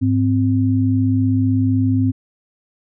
sine tone pair together, 103.83 / 260.3 Hz, G#2 / C4, 0 / -9 cents, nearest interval octave + major third, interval 1591 cents, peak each -16 dBFS, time 0.01-2.12 s, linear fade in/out 20 ms, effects none

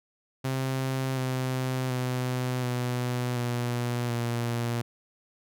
sawtooth tone with pitch steps, 132 / 129.21 / 126.48 / 123.8 / 121.18 / 118.62 Hz, C3 / C3 / B2 / B2 / B2 / A#2, +16 / -21 / +42 / +5 / -32 / +31 cents, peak -23 dBFS, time 0.44-4.82 s, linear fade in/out 10 ms, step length 730 ms, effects none

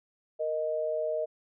sine tone pair together, 466.2 / 622.3 Hz, A#4 / D#5, 0 / 0 cents, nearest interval perfect fourth, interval 500 cents, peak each -33 / -29 dBFS, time 0.39-1.26 s, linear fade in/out 20 ms, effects none

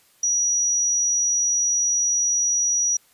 sine tone, 5810 Hz, F#8, 32 cents flat, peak -18 dBFS, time 0.23-2.97 s, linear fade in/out 5 ms, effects white hiss -58 dBFS RMS until 3.13 s + resampled to 32000 Hz

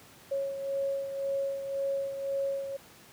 sine beating tone pair, 550 / 551.9 Hz, C#5 / C#5, -14 / -8 cents, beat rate 1.9 Hz, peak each -30 / -38 dBFS, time 0.31-2.77 s, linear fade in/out 10 ms, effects pink hiss -54 dBFS RMS until 3.12 s + high-pass 100 Hz 12 dB/octave

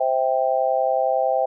sine chord, C major, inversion none, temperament just, 523.3 / 654.1 / 784.9 Hz, C5 / E5 / G5, 0 / -14 / +2 cents, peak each -22 dBFS, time 0-1.46 s, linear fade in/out 10 ms, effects none

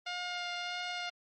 10% pulse tone with vibrato, 710 Hz, F5, 28 cents sharp, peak -27 dBFS, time 0.06-1.1 s, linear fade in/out 10 ms, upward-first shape sine, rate 1.6 Hz, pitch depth 11 cents each way, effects low-pass 9000 Hz 12 dB/octave + MP3 32 kbps

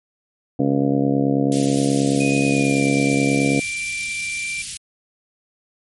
harmonic tone, 69.3 Hz, C#2, in tune, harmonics 2 / 3 / 4 / 5 / 6 / 7 / 8 / 9 / 10, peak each -23 / -24 / -18 / -29 / -29 / -25 / -32 / -33 / -30 dBFS, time 0.59-3.6 s, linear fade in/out 5 ms
white band-stop noise, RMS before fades -29 dBFS, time 1.52-4.77 s, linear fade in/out 0 ms, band 200 to 2400 Hz, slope 24 dB/octave
sine tone with pitch glide, 2489 to 2353 Hz, D#7 to D7, 0 to +3 cents, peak -24 dBFS, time 2.2-4.62 s, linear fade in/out 5 ms, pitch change -97 cents, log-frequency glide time 2.48-2.85 s
effects MP3 48 kbps

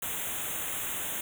white band-stop noise, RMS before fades -34 dBFS, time 0.02-1.21 s, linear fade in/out 5 ms, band 3700 to 6400 Hz, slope 96 dB/octave, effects none

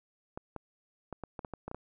clicks, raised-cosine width 1 ms, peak -25 dBFS, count 10, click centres 0.375 / 0.563 / 1.127 / 1.237 / 1.392 / 1.448 / 1.537 / 1.68 / 1.714 / 1.746 s, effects none

